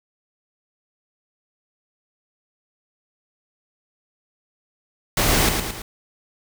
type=noise with echo; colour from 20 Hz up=pink; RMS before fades=-19 dBFS; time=5.17-5.49 s; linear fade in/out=2 ms; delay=110 ms; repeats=3; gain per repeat=-5 dB; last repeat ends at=5.82 s; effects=none